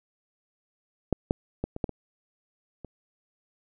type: clicks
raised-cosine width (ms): 2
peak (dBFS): -9 / -9 / -15 / -21 / -12 / -22 / -26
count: 7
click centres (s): 1.127 / 1.309 / 1.64 / 1.764 / 1.842 / 1.893 / 2.847
effects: none